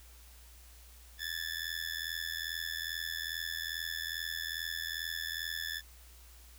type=tone with amplitude modulation; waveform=20% pulse; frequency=1736 Hz; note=A6; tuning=24 cents flat; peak=-27 dBFS; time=1.18-5.82 s; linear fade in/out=50 ms; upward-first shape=sine; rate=82.4 Hz; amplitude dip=95%; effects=added 60 Hz sine -54 dBFS peak until 6.58 s + white hiss -59 dBFS RMS until 6.58 s